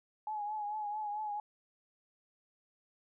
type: tone with vibrato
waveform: sine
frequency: 842 Hz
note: G#5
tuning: 24 cents sharp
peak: -35 dBFS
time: 0.27-1.4 s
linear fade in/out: 2 ms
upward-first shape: triangle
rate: 4.5 Hz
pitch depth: 54 cents each way
effects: none